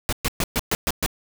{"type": "noise bursts", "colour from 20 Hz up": "pink", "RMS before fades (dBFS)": -22, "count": 7, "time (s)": [0.09, 1.062], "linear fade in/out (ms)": 0, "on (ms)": 36, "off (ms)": 120, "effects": []}